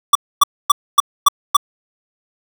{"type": "tone bursts", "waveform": "square", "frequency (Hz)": 1155, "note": "D6", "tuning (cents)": -29, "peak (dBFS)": -6, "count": 6, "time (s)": [0.13, 1.568], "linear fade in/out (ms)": 5, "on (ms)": 23, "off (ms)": 260, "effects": []}